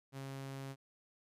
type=tone; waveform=sawtooth; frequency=135.7 Hz; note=C#3; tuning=36 cents flat; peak=-39 dBFS; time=0.12-0.76 s; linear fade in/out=50 ms; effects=resampled to 32000 Hz